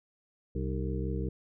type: harmonic tone with a mistuned harmonic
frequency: 65.41 Hz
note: C2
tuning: in tune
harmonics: 1 / 2 / 3 / 5 / 6 / 7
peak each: -33 / -36 / -38 / -40 / -41 / -41 dBFS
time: 0.55-1.29 s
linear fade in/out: 5 ms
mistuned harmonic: 5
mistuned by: -97 cents
effects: none